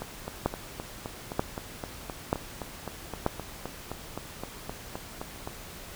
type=two click trains; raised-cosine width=1 ms; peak=-10 / -20 dBFS; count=4 / 22; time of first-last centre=0.46-3.264 / 0.02-5.475 s; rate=1.07 / 3.85 Hz; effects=pink hiss -44 dBFS RMS until 5.95 s